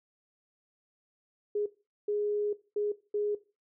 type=tone bursts at uneven times; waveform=sine; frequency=415.3 Hz; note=G#4; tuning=in tune; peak=-27 dBFS; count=4; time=1.55-1.66 / 2.08-2.53 / 2.76-2.92 / 3.14-3.35 s; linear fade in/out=5 ms; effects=noise-tail reverb RT60 0.3 s tail -17 dB re dry